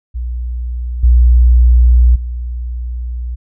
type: tone with level steps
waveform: sine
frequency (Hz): 60.4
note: B1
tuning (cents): -38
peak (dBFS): -17 / -4 / -18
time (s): 0.14-3.36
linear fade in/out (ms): 20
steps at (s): 1.03 / 2.15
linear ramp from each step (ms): 10
effects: none